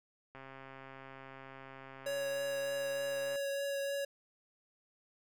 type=click train; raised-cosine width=0.5 ms; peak=-35 dBFS; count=404; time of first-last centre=0.35-3.357 s; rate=134 Hz
type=tone with vibrato; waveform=square; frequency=558 Hz; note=C#5; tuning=11 cents sharp; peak=-35 dBFS; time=2.06-4.05 s; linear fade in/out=5 ms; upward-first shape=triangle; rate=3.3 Hz; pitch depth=12 cents each way
effects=none